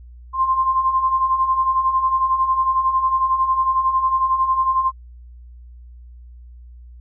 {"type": "beating tone pair", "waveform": "sine", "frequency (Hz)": [1042, 1053], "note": ["C6", "C6"], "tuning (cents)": [-7, 11], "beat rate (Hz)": 11, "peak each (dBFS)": [-23, -16], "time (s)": [0.33, 4.92], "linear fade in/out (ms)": 50, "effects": ["added 60 Hz sine -38 dBFS peak until 7 s"]}